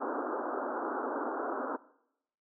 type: band-pass noise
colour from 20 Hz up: pink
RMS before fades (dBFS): -35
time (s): 0-1.77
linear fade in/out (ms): 20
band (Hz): 250 to 1500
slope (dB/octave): 96
effects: noise-tail reverb RT60 0.8 s tail -20 dB re dry

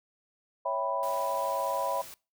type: chord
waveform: sine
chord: C# half-diminished seventh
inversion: none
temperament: equal with one note detuned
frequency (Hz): 554.4 / 655.5 / 784 / 987.8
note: C#5 / E5 / G5 / B5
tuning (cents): 0 / -10 / 0 / 0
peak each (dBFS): -33 / -33 / -37 / -31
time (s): 0.65-2.02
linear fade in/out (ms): 10
type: noise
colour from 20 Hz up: white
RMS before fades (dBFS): -46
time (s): 1.03-2.14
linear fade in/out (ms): 0
effects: noise-tail reverb RT60 0.3 s tail -23 dB re dry

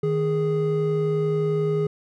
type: tone pair together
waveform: triangle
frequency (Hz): 155.56 / 415.3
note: D#3 / G#4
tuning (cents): 0 / 0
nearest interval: octave + perfect fourth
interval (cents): 1700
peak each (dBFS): -22 / -20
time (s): 0.03-1.87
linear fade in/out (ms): 5
effects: none

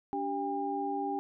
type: tone cluster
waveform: sine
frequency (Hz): 286.1 / 389.3 / 804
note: D4 / G4 / G5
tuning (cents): -45 / -12 / +44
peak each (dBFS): -36 / -37 / -33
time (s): 0.13-1.19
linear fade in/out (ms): 0
effects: none

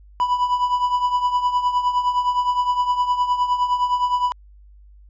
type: tone with tremolo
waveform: triangle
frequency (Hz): 987.8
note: B5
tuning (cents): 0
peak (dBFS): -12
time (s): 0.2-4.32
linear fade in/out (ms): 0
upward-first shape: triangle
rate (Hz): 9.7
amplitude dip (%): 75
effects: added 50 Hz sine -44 dBFS peak until 5.09 s + resampled to 16000 Hz

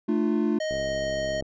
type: chord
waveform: triangle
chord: D minor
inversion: second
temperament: equal with one note detuned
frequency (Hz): 220 / 299.7 / 349.2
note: A3 / D4 / F4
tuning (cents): 0 / +35 / 0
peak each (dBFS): -23 / -24 / -25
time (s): 0.08-0.59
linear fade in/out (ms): 10
type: tone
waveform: square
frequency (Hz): 623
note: D#5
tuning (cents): +2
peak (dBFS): -27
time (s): 0.6-1.41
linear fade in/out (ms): 5
type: click train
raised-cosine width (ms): 2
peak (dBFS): -23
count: 49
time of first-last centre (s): 0.71-1.424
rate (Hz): 67.2
effects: resampled to 16000 Hz

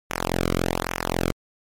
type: tone with flanger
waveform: sawtooth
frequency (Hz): 43.65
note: F1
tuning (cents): 0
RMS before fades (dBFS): -25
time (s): 0.1-1.32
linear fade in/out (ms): 0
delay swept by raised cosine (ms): 0.23 to 1.17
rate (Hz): 1.2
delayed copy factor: -0.95
effects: MP3 64 kbps

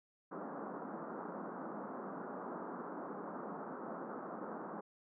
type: band-pass noise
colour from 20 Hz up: pink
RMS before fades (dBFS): -45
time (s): 0.31-4.81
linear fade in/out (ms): 10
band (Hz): 180 to 1400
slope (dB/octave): 48
effects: none

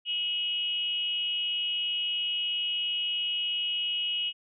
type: tone with frequency modulation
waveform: sine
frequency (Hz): 2910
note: F#7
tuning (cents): -29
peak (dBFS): -27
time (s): 0.05-4.33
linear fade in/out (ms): 50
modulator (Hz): 323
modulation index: 0.51
effects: none

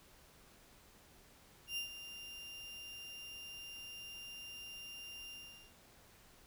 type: tone with ADSR envelope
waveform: 35% pulse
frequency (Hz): 2794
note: F7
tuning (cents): 0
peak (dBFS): -35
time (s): 1.67-5.74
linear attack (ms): 99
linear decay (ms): 110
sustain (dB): -11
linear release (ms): 430
effects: pink hiss -63 dBFS RMS until 6.46 s

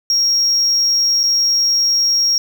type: tone with dropouts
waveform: triangle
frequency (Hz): 5590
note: F8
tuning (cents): +1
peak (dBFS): -10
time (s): 0.1-2.38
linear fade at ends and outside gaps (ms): 1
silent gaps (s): 1.232-1.237
effects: tanh soft clip ceiling -6 dBFS + 7-bit

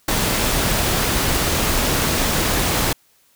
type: noise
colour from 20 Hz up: pink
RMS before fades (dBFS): -19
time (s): 0.08-2.93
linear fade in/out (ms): 5
effects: white hiss -58 dBFS RMS until 3.35 s

